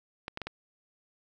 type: clicks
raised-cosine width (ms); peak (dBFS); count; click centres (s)
0.3; -20; 4; 0.281 / 0.374 / 0.417 / 0.47
effects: none